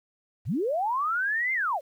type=linear two-way sweep; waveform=sine; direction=up then down; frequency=68.2 to 2123 to 498.4 Hz; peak=-24 dBFS; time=0.45-1.81 s; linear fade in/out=50 ms; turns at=1.53 s; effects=10-bit